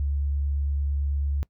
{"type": "tone with vibrato", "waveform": "sine", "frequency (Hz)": 70.8, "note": "C#2", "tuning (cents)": 37, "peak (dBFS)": -23, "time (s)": [0, 1.43], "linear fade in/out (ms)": 0, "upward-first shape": "sine", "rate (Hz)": 9, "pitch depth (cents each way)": 9, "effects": ["noise-tail reverb RT60 0.1 s tail -22 dB re dry"]}